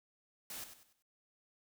white noise with echo, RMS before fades -45 dBFS, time 0.5-0.64 s, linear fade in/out 2 ms, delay 96 ms, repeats 4, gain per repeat -9 dB, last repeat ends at 1.024 s, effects none

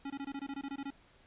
square tone bursts, 277.4 Hz, C#4, 1 cent sharp, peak -38 dBFS, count 12, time 0.05-0.905 s, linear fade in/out 5 ms, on 52 ms, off 21 ms, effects pink hiss -63 dBFS RMS until 1.26 s + resampled to 8000 Hz

